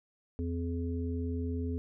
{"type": "harmonic tone", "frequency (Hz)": 84.9, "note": "F2", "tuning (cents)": -48, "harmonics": [1, 3, 5], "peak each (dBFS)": [-33, -36, -41], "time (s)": [0.39, 1.78], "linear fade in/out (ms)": 0, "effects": []}